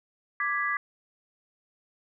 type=chord; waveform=sine; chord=G# diminished; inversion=second; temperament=equal; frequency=1174.7 / 1661.2 / 1975.5 Hz; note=D6 / G#6 / B6; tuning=0 / 0 / 0 cents; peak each=-30 dBFS; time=0.4-0.77 s; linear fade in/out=2 ms; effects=none